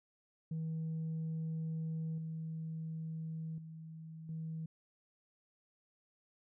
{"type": "tone with level steps", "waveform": "sine", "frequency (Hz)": 160.5, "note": "E3", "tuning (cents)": -46, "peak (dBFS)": [-34, -38, -46, -38], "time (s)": [0.51, 4.66], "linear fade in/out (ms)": 5, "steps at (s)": [2.18, 3.58, 4.29], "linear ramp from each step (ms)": 2, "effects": ["tanh soft clip ceiling -34 dBFS"]}